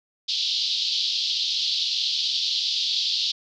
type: band-pass noise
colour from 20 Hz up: white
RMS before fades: -25 dBFS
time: 0.28-3.32 s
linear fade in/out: 10 ms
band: 3200 to 4800 Hz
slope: 48 dB/octave
effects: none